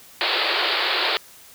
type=band-pass noise; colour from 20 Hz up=white; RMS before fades=-22 dBFS; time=0.21-1.17 s; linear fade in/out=0 ms; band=330 to 4600 Hz; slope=96 dB/octave; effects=white hiss -47 dBFS RMS until 1.54 s